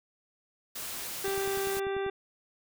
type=noise; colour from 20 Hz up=white; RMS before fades=-38 dBFS; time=0.75-1.8 s; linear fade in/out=10 ms
type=harmonic tone; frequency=391.5 Hz; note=G4; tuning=2 cents flat; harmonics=1 / 2 / 3 / 4 / 5 / 6 / 7 / 9; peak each=-30 / -39 / -44 / -42 / -46 / -51 / -50 / -49 dBFS; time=1.24-2.1 s; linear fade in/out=5 ms
type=click train; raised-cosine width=3 ms; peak=-31 dBFS; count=9; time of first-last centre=1.28-2.064 s; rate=10.2 Hz
effects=none